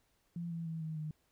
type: tone with pitch steps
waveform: sine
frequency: 170.9 / 166.52 / 162.24 / 158.08 / 154.02 Hz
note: F3 / E3 / E3 / D#3 / D#3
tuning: -37 / +18 / -27 / +28 / -17 cents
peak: -37 dBFS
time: 0.36-1.11 s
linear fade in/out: 2 ms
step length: 150 ms
effects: pink hiss -75 dBFS RMS until 1.31 s